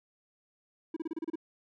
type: tone bursts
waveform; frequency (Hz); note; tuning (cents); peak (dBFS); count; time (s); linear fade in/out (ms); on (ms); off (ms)
triangle; 323.4; E4; -33; -30; 8; 0.94-1.357; 5; 25; 31
effects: none